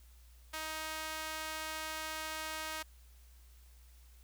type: tone with high-pass filter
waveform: sawtooth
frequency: 314.2 Hz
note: D#4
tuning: 17 cents sharp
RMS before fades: -41 dBFS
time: 0.53-2.83 s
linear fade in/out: 10 ms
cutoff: 1100 Hz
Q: 0.78
effects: added 60 Hz sine -56 dBFS peak until 4.23 s + white hiss -67 dBFS RMS until 4.23 s